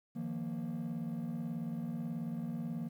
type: chord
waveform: triangle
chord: Eb suspended second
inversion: none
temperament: equal with one note detuned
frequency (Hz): 156.28 / 174.61 / 233.1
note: Eb3 / F3 / Bb3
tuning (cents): +8 / 0 / 0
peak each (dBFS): -39 / -38 / -36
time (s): 0.15-2.89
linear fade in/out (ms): 20
effects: tanh soft clip ceiling -30 dBFS + 11-bit